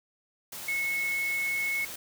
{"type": "tone in noise", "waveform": "sine", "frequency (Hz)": 2191, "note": "C#7", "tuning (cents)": -21, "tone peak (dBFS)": -27, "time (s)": [0.68, 1.85], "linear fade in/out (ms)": 5, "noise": "white", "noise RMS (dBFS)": -40, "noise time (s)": [0.52, 1.96], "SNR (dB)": 10, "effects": []}